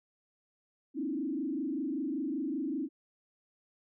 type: tone with frequency modulation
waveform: sine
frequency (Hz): 290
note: D4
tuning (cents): -22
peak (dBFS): -31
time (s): 0.94-2.89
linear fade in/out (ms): 50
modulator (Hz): 25.2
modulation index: 1.6
effects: none